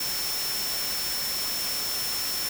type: tone in noise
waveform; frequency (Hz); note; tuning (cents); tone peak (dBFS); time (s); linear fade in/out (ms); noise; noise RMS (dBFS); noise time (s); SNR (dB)
sine; 5400; E8; +41; -30; 0-2.49; 5; white; -31; 0-2.49; -2
effects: none